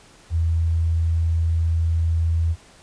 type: tone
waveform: sine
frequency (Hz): 82.41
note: E2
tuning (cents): 0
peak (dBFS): -17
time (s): 0.3-2.56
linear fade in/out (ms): 50
effects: pink hiss -50 dBFS RMS until 2.82 s + resampled to 22050 Hz